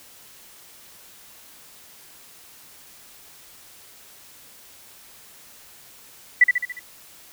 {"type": "tone with echo", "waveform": "sine", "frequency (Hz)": 1973, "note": "B6", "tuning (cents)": -2, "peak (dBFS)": -8, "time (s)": [6.41, 6.44], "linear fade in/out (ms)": 5, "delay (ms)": 71, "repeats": 5, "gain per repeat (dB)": -5, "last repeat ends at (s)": 6.795, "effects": ["white hiss -48 dBFS RMS until 7.32 s"]}